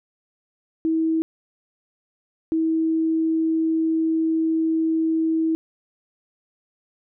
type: tone pair in turn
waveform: sine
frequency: 322.4 / 322.4 Hz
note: E4 / E4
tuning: -38 / -38 cents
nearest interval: unison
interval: 0 cents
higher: neither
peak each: -18 dBFS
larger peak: neither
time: 0.85-1.22 / 2.52-5.55 s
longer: second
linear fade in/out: 0 ms
effects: none